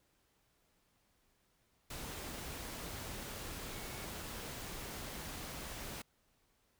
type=tone in noise; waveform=sine; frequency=2217 Hz; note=C#7; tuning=in tune; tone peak=-56 dBFS; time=3.72-4.05 s; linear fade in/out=5 ms; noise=pink; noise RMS=-45 dBFS; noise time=1.9-6.02 s; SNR=-14 dB; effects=pink hiss -75 dBFS RMS until 6.79 s